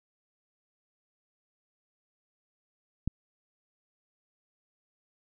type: click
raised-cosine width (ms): 5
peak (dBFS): -16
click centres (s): 3.076
effects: none